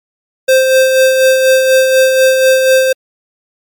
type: tone with tremolo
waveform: square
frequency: 523.3 Hz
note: C5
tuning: in tune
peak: -5 dBFS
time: 0.48-2.93 s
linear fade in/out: 10 ms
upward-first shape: sine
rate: 4.1 Hz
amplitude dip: 40%
effects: MP3 96 kbps